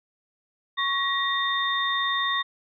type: tone cluster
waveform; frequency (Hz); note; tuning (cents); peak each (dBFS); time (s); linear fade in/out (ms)
sine; 1109 / 1901 / 3641; C#6 / A#6 / A#7; 0 / +33 / -41; -27; 0.77-2.43; 20
effects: none